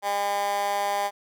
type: tone with high-pass filter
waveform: 15% pulse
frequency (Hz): 202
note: G#3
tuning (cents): -48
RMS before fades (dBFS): -26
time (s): 0.02-1.11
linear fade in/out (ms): 50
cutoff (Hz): 800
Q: 2.9
effects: none

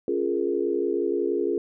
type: chord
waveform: sine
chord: Bb minor seventh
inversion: first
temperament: equal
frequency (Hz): 277.2 / 349.2 / 415.3 / 466.2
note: Db4 / F4 / Ab4 / Bb4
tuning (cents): 0 / 0 / 0 / 0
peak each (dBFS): -31 / -26 / -26 / -31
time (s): 0.08-1.58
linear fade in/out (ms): 2
effects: none

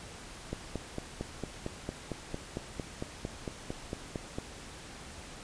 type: click train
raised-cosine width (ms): 2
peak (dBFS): -21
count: 18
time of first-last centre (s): 0.53-4.385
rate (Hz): 4.41
effects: pink hiss -47 dBFS RMS until 5.43 s + resampled to 22050 Hz

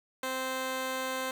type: tone pair together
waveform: 10% pulse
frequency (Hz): 260.5 / 521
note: C4 / C5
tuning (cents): -7 / -7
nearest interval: octave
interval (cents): 1200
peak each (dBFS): -28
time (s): 0.23-1.31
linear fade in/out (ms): 2
effects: none

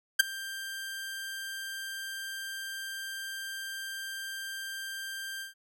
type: tone with ADSR envelope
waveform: sawtooth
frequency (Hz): 1581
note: G6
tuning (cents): +14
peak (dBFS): -11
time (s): 0.19-5.54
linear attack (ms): 11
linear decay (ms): 12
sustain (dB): -22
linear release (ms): 130
effects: none

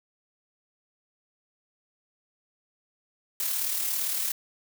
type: noise with amplitude modulation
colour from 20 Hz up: blue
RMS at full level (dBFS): -27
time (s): 3.4-4.32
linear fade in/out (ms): 2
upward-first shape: sine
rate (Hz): 37.7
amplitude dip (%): 40
effects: none

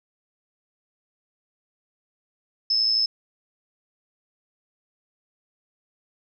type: tone with amplitude modulation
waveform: sine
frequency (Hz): 5220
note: E8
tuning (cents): -18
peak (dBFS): -16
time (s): 2.7-3.06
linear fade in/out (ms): 5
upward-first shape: sine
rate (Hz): 112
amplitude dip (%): 55
effects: none

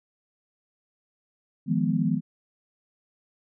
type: chord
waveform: sine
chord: F half-diminished seventh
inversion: third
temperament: equal with one note detuned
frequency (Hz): 157.55 / 174.61 / 207.7 / 246.9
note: Eb3 / F3 / Ab3 / Cb4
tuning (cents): +22 / 0 / 0 / 0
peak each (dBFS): -27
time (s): 1.66-2.21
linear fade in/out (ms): 50
effects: none

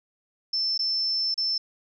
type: tone with dropouts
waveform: sine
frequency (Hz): 5310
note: E8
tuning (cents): +12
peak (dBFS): -23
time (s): 0.53-1.58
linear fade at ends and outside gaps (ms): 5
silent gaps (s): 0.778-0.791 / 1.343-1.377
effects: none

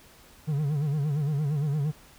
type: tone with vibrato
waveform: triangle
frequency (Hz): 146.8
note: D3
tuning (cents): 0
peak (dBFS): -22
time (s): 0.47-1.92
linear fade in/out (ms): 20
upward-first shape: sine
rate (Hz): 8.7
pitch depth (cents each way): 110
effects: pink hiss -54 dBFS RMS until 2.18 s

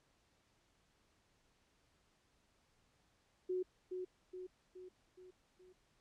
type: tone with echo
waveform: sine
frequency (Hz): 367.3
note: F#4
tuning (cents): -13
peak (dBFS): -35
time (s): 3.49-3.63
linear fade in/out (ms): 10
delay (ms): 420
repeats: 5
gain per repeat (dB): -5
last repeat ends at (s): 5.73
effects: pink hiss -75 dBFS RMS until 6 s + low-pass 8000 Hz 12 dB/octave

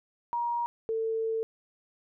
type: tone pair in turn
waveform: sine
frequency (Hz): 948 / 447.4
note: A#5 / A4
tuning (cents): +29 / +29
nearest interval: octave + minor second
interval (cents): 1300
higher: first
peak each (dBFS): -27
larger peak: neither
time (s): 0.33-0.66 / 0.89-1.43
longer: second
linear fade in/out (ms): 0
effects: none

